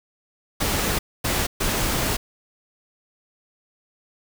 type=noise bursts at uneven times; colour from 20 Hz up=pink; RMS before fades=-23 dBFS; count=3; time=0.6-0.99 / 1.24-1.47 / 1.6-2.17 s; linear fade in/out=10 ms; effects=none